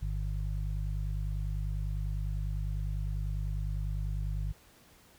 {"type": "harmonic tone", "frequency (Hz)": 50, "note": "G1", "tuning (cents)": 35, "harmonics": [1, 2, 3], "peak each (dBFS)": [-32, -37, -40], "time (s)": [0.01, 4.53], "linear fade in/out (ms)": 20, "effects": ["pink hiss -60 dBFS RMS until 5.18 s"]}